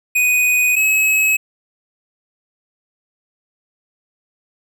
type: tone pair in turn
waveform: square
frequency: 2489 / 2566 Hz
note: D#7 / E7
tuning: 0 / -47 cents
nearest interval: minor second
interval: 53 cents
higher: second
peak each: -13 dBFS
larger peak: neither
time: 0.15-0.76 / 0.76-1.37 s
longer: neither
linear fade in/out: 10 ms
effects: none